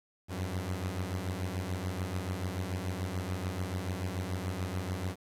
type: beating tone pair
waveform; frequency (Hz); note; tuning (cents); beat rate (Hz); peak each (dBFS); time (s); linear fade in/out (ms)
sawtooth; 88.9 / 95.8; F2 / G2; +31 / -39; 6.9; -32 / -32; 0.28-5.16; 50
effects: resampled to 32000 Hz + 9-bit